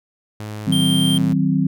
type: tone with pitch glide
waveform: sawtooth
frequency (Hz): 106.3 to 111.97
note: G#2 to A2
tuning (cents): +41 to +31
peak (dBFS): -24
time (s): 0.4-1.33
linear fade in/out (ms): 0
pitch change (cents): +90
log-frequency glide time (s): 0.76-0.99
type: chord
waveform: sine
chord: C diminished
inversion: first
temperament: just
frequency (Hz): 156.98 / 188.37 / 261.6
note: Eb3 / Gb3 / C4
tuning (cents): +16 / +31 / 0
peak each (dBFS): -19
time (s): 0.67-1.67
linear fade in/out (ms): 5
type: tone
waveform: square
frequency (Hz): 3172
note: G7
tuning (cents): +20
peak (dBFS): -20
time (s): 0.72-1.18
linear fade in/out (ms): 5
effects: none